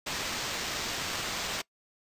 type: noise with sample-and-hold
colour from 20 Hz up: white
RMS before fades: -34 dBFS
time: 0.06-1.62 s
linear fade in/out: 10 ms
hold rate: 11025 Hz
effects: noise-tail reverb RT60 0.1 s tail -23 dB re dry + resampled to 32000 Hz